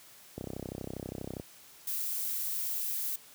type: click train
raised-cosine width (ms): 2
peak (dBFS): -24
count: 34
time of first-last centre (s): 0.38-1.399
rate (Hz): 32.4
type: noise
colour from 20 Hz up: violet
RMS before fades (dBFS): -34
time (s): 1.87-3.16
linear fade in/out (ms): 5
effects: white hiss -55 dBFS RMS until 3.34 s + high-pass 60 Hz 12 dB/octave